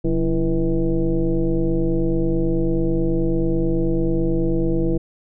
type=tone with frequency modulation; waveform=sine; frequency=178.6 Hz; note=F3; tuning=39 cents sharp; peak=-16 dBFS; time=0.04-4.98 s; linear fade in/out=10 ms; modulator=154 Hz; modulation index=1.8; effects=none